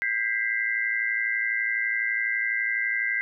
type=tone cluster; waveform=sine; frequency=1595 / 1972 / 2084 Hz; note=G6 / B6 / C7; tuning=+30 / -3 / -7 cents; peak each=-28 dBFS; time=0.02-3.21 s; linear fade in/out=0 ms; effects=none